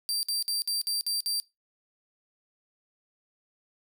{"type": "tone bursts", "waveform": "sawtooth", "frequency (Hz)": 4699, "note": "D8", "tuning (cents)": 0, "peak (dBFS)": -24, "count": 7, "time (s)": [0.09, 1.4], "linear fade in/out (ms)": 0, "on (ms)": 140, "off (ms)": 55, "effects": ["noise-tail reverb RT60 0.2 s tail -20 dB re dry"]}